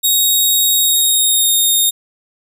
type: tone with pitch glide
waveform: 10% pulse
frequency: 3770 to 3699 Hz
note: A#7 to A#7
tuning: +19 to -14 cents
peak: -4 dBFS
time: 0.03-1.91 s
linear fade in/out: 20 ms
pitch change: -33 cents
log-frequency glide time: 0.77-1.54 s
effects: none